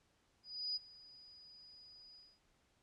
sine tone with ADSR envelope, 4939 Hz, D#8, 14 cents flat, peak -35 dBFS, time 0.43-2.4 s, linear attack 330 ms, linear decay 21 ms, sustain -21 dB, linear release 240 ms, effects pink hiss -75 dBFS RMS until 2.82 s + low-pass 8000 Hz 12 dB/octave

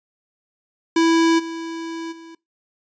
square tone with level steps, 329.6 Hz, E4, in tune, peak -14 / -28 / -39 dBFS, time 0.96-2.35 s, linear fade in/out 5 ms, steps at 1.38 / 2.11 s, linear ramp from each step 20 ms, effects noise-tail reverb RT60 0.2 s tail -23 dB re dry + resampled to 16000 Hz

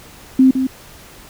sine tone with echo, 261.6 Hz, C4, in tune, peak -6 dBFS, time 0.39-0.51 s, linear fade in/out 5 ms, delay 160 ms, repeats 1, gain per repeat -8 dB, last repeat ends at 0.67 s, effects pink hiss -41 dBFS RMS until 1.29 s

